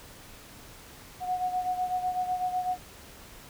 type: beating tone pair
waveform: sine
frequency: 730 / 738 Hz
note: F#5 / F#5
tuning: -24 / -5 cents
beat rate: 8 Hz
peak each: -28 / -34 dBFS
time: 1.2-2.78 s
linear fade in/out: 50 ms
effects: pink hiss -49 dBFS RMS until 3.49 s